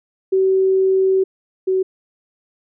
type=tone pair in turn; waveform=sine; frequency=380.9 / 376.7 Hz; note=G4 / F#4; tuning=-50 / +31 cents; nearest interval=unison; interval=19 cents; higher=first; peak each=-12 / -14 dBFS; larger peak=first; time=0.32-1.24 / 1.67-1.83 s; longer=first; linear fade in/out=10 ms; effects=none